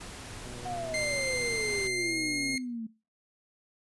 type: noise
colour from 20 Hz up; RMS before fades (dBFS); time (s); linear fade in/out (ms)
pink; -43; 0-1.88; 10
type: click train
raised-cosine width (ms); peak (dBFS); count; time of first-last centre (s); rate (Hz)
2; -34; 258; 0.45-2.557; 122
type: exponential sweep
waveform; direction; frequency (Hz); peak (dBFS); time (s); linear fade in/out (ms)
sine; down; 740 to 220; -33; 0.65-2.87; 10
type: tone with pitch glide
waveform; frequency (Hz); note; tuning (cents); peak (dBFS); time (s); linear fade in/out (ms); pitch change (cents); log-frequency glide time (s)
sawtooth; 2093 to 2139; C7 to C7; 0 to +38; -26; 0.94-2.58; 2; +38; 1.98-2.18
effects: noise-tail reverb RT60 0.3 s tail -20 dB re dry + resampled to 24000 Hz